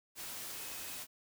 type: tone in noise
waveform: sine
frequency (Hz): 2544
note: D#7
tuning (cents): +38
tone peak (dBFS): -55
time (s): 0.51-1.01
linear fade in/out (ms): 50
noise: white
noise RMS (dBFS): -44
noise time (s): 0.15-1.07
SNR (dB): -14
effects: none